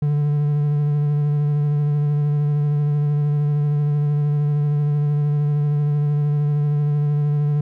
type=tone with vibrato; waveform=triangle; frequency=146.83 Hz; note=D3; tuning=in tune; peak=-14 dBFS; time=0.02-7.61 s; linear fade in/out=5 ms; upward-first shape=sine; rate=13 Hz; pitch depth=20 cents each way; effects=none